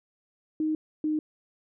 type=tone pair in turn; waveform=sine; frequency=311.1 / 307.2 Hz; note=D#4 / D#4; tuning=0 / -22 cents; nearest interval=unison; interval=22 cents; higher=first; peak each=-24 dBFS; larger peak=neither; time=0.6-0.75 / 1.04-1.19 s; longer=neither; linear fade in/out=2 ms; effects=none